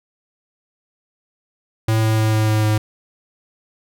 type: tone with pitch steps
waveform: square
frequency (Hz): 110.8 / 110.1 / 109.4 / 108.71 / 108.02 / 107.34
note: A2 / A2 / A2 / A2 / A2 / A2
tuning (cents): +13 / +2 / -9 / -20 / -31 / -42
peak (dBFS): -15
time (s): 1.88-2.78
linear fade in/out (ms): 5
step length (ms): 150
effects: none

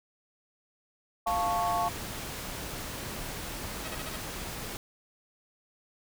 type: chord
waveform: sine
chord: F augmented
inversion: none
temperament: equal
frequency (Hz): 698.5 / 880 / 1108.7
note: F5 / A5 / C#6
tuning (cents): 0 / 0 / 0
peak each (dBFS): -29 / -32 / -31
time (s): 1.26-1.89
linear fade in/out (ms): 10
type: noise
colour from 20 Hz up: pink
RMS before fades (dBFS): -38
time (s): 1.27-4.77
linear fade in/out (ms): 0
type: tone bursts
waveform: 10% pulse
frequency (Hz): 638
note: D#5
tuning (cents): +43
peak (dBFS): -30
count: 5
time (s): 3.85-4.161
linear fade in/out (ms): 2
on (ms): 27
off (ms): 44
effects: none

